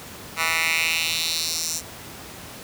10% pulse tone with high-pass filter sweep, 163 Hz, E3, 19 cents flat, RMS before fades -24 dBFS, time 0.36-1.82 s, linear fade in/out 50 ms, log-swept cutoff 1500 to 6600 Hz, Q 2.5, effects pink hiss -39 dBFS RMS until 2.63 s + high-pass 80 Hz 12 dB/octave

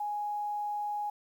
sine tone with quantisation, 830.6 Hz, G#5, in tune, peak -31 dBFS, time 0-1.1 s, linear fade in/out 5 ms, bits 10, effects none

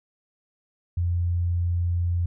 sine tone, 87 Hz, F2, 6 cents flat, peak -21 dBFS, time 0.97-2.26 s, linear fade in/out 5 ms, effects none

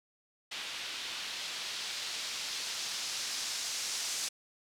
blue noise with low-pass filter sweep, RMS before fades -38 dBFS, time 0.51-4.29 s, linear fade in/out 10 ms, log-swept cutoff 3300 to 6100 Hz, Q 1.3, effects none

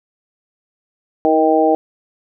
harmonic tone with a mistuned harmonic, 157.4 Hz, D#3, 20 cents sharp, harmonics 2 / 3 / 4 / 5, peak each -16 / -16 / -16 / -16 dBFS, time 1.25-1.75 s, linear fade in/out 0 ms, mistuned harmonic 2, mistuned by +20 cents, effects none

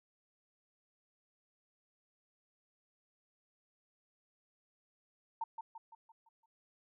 sine tone with echo, 907 Hz, A#5, 48 cents flat, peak -34 dBFS, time 5.41-5.44 s, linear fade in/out 5 ms, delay 170 ms, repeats 6, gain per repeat -6 dB, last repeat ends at 6.46 s, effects none

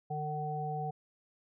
harmonic tone, 150.8 Hz, D3, 46 cents sharp, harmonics 1 / 3 / 5, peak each -37 / -42 / -36 dBFS, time 0.1-0.91 s, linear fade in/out 10 ms, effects none

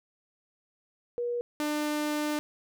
sine / sawtooth tone pair in turn, 480.4 / 299.3 Hz, B4 / D4, -48 / +33 cents, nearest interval minor sixth, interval 819 cents, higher first, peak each -28 / -24 dBFS, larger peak second, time 1.18-1.41 / 1.6-2.39 s, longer second, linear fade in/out 0 ms, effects none

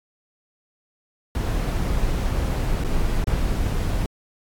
brown noise with dropouts, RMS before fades -22 dBFS, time 1.35-4.06 s, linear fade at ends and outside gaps 1 ms, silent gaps 2.838-2.846 / 3.241-3.271 s, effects AAC 64 kbps

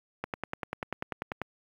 click train, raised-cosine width 0.5 ms, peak -17 dBFS, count 13, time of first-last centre 0.24-1.416 s, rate 10.2 Hz, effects high-pass 80 Hz 12 dB/octave + 9-bit

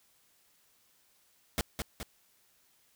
pink noise with echo, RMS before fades -30 dBFS, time 1.58-1.61 s, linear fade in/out 0 ms, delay 210 ms, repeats 2, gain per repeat -5 dB, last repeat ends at 2.03 s, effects white hiss -68 dBFS RMS until 2.95 s

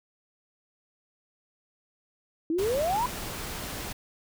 sine exponential sweep, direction up, 310.1 to 1019 Hz, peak -24 dBFS, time 2.5-3.06 s, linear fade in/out 2 ms
pink noise, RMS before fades -36 dBFS, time 2.58-3.93 s, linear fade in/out 10 ms
effects none

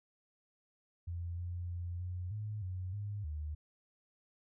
sine tone with pitch steps, 86.1 / 88 / 87.4 / 89.9 / 106.1 / 92 / 102.7 / 76 Hz, F2 / F2 / F2 / F#2 / G#2 / F#2 / G#2 / D#2, -24 / +14 / +2 / -49 / +38 / -9 / -19 / -40 cents, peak -37 dBFS, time 1.07-3.55 s, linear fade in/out 10 ms, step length 310 ms, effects none

